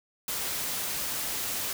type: noise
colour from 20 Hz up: white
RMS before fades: -32 dBFS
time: 0.28-1.73 s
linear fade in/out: 2 ms
effects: none